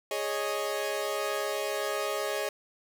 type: chord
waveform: sawtooth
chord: Ab suspended fourth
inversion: none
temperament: equal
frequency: 415.3 / 554.4 / 622.3 Hz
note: Ab4 / Db5 / Eb5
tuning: 0 / 0 / 0 cents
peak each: -30 dBFS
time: 0.11-2.49 s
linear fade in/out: 2 ms
effects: none